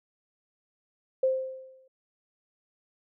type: tone with exponential decay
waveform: sine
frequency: 523.3 Hz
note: C5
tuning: in tune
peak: -19 dBFS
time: 1.23-1.88 s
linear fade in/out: 5 ms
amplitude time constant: 140 ms
effects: none